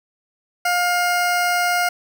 20% pulse tone, 709 Hz, F5, 26 cents sharp, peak -12 dBFS, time 0.65-1.89 s, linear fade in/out 5 ms, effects none

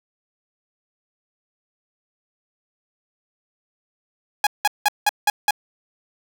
sawtooth tone bursts, 830 Hz, G#5, 1 cent flat, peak -10 dBFS, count 6, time 4.44-5.508 s, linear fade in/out 2 ms, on 28 ms, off 180 ms, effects none

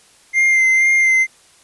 triangle tone with vibrato, 2093 Hz, C7, in tune, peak -9 dBFS, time 0.33-1.27 s, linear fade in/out 50 ms, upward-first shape sine, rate 2.1 Hz, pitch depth 21 cents each way, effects white hiss -50 dBFS RMS until 1.63 s + resampled to 24000 Hz

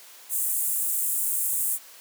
pink high-pass noise, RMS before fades -26 dBFS, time 0.29-1.79 s, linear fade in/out 50 ms, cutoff 7900 Hz, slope 48 dB/octave, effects white hiss -48 dBFS RMS until 2 s + high-pass 400 Hz 12 dB/octave

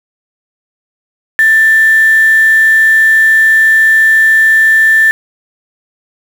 sine tone with quantisation, 1773 Hz, A6, 13 cents sharp, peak -4 dBFS, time 1.39-5.11 s, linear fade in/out 0 ms, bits 4, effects none

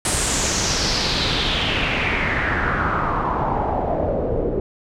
pink noise with low-pass filter sweep, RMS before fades -21 dBFS, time 0.05-4.6 s, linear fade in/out 2 ms, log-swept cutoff 9100 to 430 Hz, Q 3.8, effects none

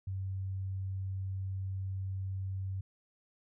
sine tone, 95.6 Hz, G2, 43 cents flat, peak -34 dBFS, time 0.07-2.81 s, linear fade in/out 5 ms, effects none

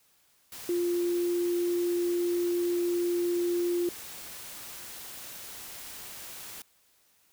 sine tone in noise, 349.2 Hz, F4, in tune, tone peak -25 dBFS, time 0.69-3.89 s, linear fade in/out 2 ms, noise white, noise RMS -43 dBFS, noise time 0.52-6.62 s, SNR +15 dB, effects white hiss -66 dBFS RMS until 7.32 s

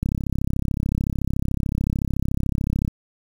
click train, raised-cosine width 5 ms, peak -10 dBFS, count 97, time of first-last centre 0.03-2.879 s, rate 33.7 Hz, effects 7-bit

